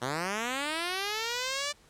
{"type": "linear sweep", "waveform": "5% pulse", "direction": "up", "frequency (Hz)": [116.54, 591], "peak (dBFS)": -19, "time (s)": [0.01, 1.73], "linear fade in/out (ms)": 20, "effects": ["pink hiss -60 dBFS RMS until 1.89 s", "low-pass 10000 Hz 12 dB/octave"]}